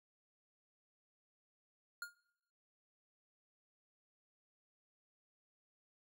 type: tone with exponential decay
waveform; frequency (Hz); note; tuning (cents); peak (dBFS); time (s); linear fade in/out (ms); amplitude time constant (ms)
square; 1421; F6; +30; -39; 2.02-2.15; 2; 28
effects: noise-tail reverb RT60 0.9 s tail -24 dB re dry